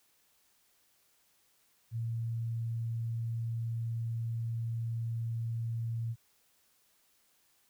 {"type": "tone", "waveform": "sine", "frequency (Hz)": 115.1, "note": "A#2", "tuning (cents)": -22, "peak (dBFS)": -32, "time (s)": [1.91, 6.16], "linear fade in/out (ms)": 50, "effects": ["white hiss -70 dBFS RMS until 7.69 s"]}